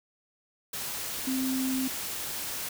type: tone in noise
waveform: sine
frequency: 261.6 Hz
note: C4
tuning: in tune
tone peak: -27 dBFS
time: 1.27-1.88 s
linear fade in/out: 5 ms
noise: white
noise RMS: -35 dBFS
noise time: 0.73-2.69 s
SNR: +5 dB
effects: none